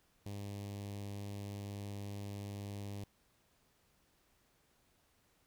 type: tone with notch filter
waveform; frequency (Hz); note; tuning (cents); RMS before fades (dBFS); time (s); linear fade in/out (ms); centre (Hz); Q
sawtooth; 101.1; G#2; -46; -44; 0.26-3.04; 0; 1400; 0.9
effects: pink hiss -73 dBFS RMS until 5.46 s